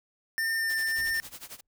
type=tone with vibrato; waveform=square; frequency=1800 Hz; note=A6; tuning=39 cents sharp; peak=-27 dBFS; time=0.38-1.2 s; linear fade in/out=0 ms; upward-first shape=sine; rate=1.8 Hz; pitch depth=9 cents each way
type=noise with tremolo; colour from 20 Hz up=white; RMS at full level=-41 dBFS; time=0.69-1.61 s; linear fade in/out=10 ms; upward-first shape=sine; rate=11 Hz; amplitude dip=90%
type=noise with exponential decay; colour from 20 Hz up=brown; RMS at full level=-45 dBFS; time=0.98-1.67 s; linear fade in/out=1 ms; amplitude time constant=150 ms
effects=none